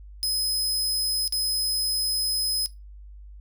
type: tone with dropouts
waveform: sawtooth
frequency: 5070 Hz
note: D#8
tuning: 32 cents sharp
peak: -20 dBFS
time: 0.23-2.66 s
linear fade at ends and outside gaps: 0 ms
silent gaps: 1.278-1.324 s
effects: noise-tail reverb RT60 0.2 s tail -17 dB re dry + added 50 Hz sine -41 dBFS peak until 3.4 s